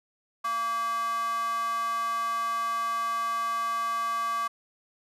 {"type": "tone with high-pass filter", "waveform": "square", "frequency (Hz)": 230, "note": "A#3", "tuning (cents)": -23, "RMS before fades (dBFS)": -29, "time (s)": [0.44, 4.48], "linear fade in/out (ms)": 10, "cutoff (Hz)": 1100, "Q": 7.9, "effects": ["resampled to 32000 Hz"]}